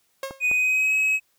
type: tone with exponential decay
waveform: sawtooth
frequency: 540 Hz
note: C#5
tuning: 45 cents flat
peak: -22 dBFS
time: 0.23-0.47 s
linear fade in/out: 2 ms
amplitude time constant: 52 ms
type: clicks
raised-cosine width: 1 ms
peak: -21 dBFS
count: 2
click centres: 0.309 / 0.514 s
type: tone with pitch glide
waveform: triangle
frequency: 2489 to 2556 Hz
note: D#7 to D#7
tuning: 0 to +46 cents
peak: -17 dBFS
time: 0.4-1.2 s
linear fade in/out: 50 ms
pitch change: +46 cents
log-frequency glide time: 0.51-0.93 s
effects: white hiss -67 dBFS RMS until 1.38 s